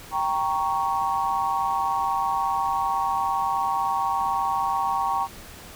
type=chord; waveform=sine; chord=G diminished; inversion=none; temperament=equal; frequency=784 / 932.3 / 1108.7 Hz; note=G5 / Bb5 / Db6; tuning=0 / 0 / 0 cents; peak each=-26 dBFS; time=0.11-5.28 s; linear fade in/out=50 ms; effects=pink hiss -43 dBFS RMS until 5.75 s